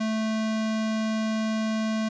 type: tone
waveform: square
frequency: 219.3 Hz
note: A3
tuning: 6 cents flat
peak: -25 dBFS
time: 0-2.09 s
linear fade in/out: 10 ms
effects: resampled to 16000 Hz